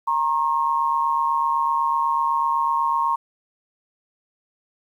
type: tone pair together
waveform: sine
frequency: 932.3 / 1080.3 Hz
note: A#5 / C#6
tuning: 0 / -45 cents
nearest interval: minor third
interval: 255 cents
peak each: -21 dBFS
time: 0.07-3.16 s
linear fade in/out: 10 ms
effects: 9-bit